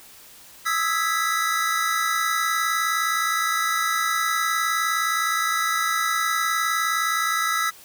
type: chord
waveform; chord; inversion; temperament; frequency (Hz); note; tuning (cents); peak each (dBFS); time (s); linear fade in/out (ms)
square; E major seventh; third; equal with one note detuned; 1259 / 1318.5 / 1661.2 / 1975.5; D#6 / E6 / G#6 / B6; +20 / 0 / 0 / 0; -29 / -25 / -31 / -27; 0.65-7.71; 20
effects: white hiss -47 dBFS RMS until 7.84 s